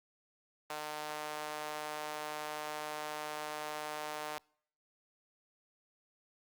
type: tone with high-pass filter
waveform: sawtooth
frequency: 151.5 Hz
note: D#3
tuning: 46 cents flat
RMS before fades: -41 dBFS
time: 0.7-4.38 s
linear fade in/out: 0 ms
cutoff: 720 Hz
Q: 1.4
effects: noise-tail reverb RT60 0.6 s tail -26 dB re dry + Opus 24 kbps